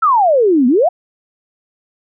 sine exponential two-way sweep, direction down then up, 1365 to 234.3 to 764 Hz, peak -8 dBFS, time 0.02-0.89 s, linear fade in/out 10 ms, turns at 0.67 s, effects none

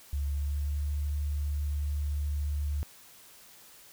sine tone with pitch glide, 71.1 to 72.97 Hz, C#2 to D2, +45 to -11 cents, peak -28 dBFS, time 0.13-2.83 s, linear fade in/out 0 ms, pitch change +44 cents, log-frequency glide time 0.23-0.84 s, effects white hiss -54 dBFS RMS until 3.92 s

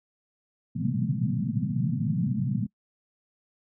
pink band-pass noise, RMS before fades -27 dBFS, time 0.75-2.67 s, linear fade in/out 10 ms, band 110 to 240 Hz, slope 96 dB/octave, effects noise-tail reverb RT60 0.1 s tail -23 dB re dry

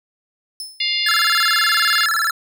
sawtooth tone with exponential decay, 5250 Hz, E8, 8 cents flat, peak -22 dBFS, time 0.6-0.93 s, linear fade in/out 1 ms, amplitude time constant 70 ms
harmonic tone, 703 Hz, F5, 11 cents sharp, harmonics 3 / 4 / 5 / 6 / 7, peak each -24 / -24 / -24 / -24 / -24 dBFS, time 0.8-2.06 s, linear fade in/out 5 ms
square tone with vibrato, 1522 Hz, F#6, 48 cents sharp, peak -17 dBFS, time 1.06-2.31 s, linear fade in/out 5 ms, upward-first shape square, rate 19 Hz, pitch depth 210 cents each way
effects none

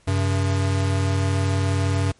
square tone pair together, 95.4 / 134.92 Hz, G2 / C#3, -47 / -46 cents, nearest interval tritone, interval 601 cents, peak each -20 / -27 dBFS, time 0.07-2.12 s, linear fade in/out 10 ms, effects pink hiss -58 dBFS RMS until 2.19 s + MP3 48 kbps

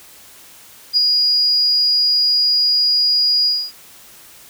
sine tone with ADSR envelope, 4883 Hz, D#8, 33 cents flat, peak -9 dBFS, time 0.93-3.72 s, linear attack 40 ms, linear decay 14 ms, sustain -3 dB, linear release 260 ms, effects white hiss -43 dBFS RMS until 4.49 s

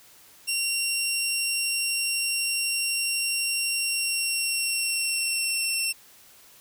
15% pulse tone with pitch glide, 2752 to 2709 Hz, F7 to E7, -26 to +47 cents, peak -17 dBFS, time 0.47-5.93 s, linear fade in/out 20 ms, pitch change -27 cents, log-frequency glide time 3.73-5.82 s, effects white hiss -53 dBFS RMS until 6.6 s

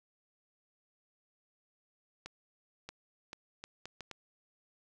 accelerating click train, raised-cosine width 0.2 ms, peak -26 dBFS, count 7, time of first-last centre 2.26-4.113 s, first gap 630 ms, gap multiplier 0.7, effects none

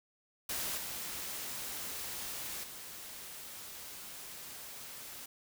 white noise with level steps, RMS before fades -37 / -41 / -47 dBFS, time 0.49-5.26 s, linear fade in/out 5 ms, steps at 0.77 / 2.63 s, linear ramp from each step 10 ms, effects none

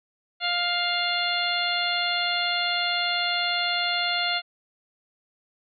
harmonic tone with a mistuned harmonic, 702 Hz, F5, 9 cents sharp, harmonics 1 / 2 / 3 / 4 / 5 / 6, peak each -30 / -30 / -30 / -30 / -30 / -30 dBFS, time 0.4-4.42 s, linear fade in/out 50 ms, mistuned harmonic 5, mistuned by -19 cents, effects none

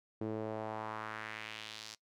sawtooth tone with band-pass filter sweep, 109.1 Hz, A2, 14 cents flat, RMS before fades -42 dBFS, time 0.21-1.95 s, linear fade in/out 5 ms, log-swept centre 350 to 5300 Hz, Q 1.9, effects noise-tail reverb RT60 0.1 s tail -21 dB re dry

